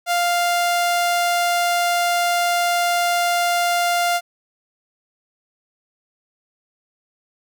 sawtooth tone, 698.5 Hz, F5, in tune, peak -13 dBFS, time 0.06-4.21 s, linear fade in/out 50 ms, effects none

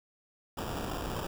pink noise with sample-and-hold, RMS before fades -36 dBFS, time 0.57-1.27 s, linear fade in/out 5 ms, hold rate 2100 Hz, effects none

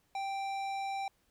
sine tone with tanh clipping, 784 Hz, G5, in tune, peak -36 dBFS, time 0.15-1.08 s, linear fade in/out 2 ms, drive 15 dB, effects pink hiss -73 dBFS RMS until 1.3 s

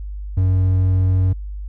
triangle tone, 93.2 Hz, F#2, 13 cents sharp, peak -11 dBFS, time 0.37-1.33 s, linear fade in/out 5 ms, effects added 50 Hz sine -26 dBFS peak until 1.68 s

